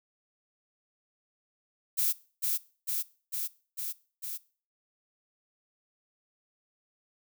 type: noise with echo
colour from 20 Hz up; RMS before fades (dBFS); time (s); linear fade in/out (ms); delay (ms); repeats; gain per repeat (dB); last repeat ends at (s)
violet; -27; 1.97-2.13; 20; 450; 5; -2; 4.38
effects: noise-tail reverb RT60 0.4 s tail -20 dB re dry